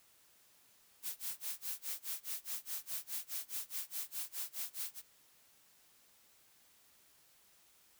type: noise with tremolo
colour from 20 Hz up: blue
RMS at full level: -39 dBFS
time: 1.02-5.02 s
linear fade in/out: 50 ms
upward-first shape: sine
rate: 4.8 Hz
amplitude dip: 100%
effects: white hiss -67 dBFS RMS until 7.99 s